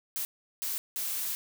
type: noise bursts at uneven times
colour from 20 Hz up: blue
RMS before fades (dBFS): -33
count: 3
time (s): 0.16-0.25 / 0.62-0.78 / 0.96-1.35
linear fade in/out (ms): 0
effects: none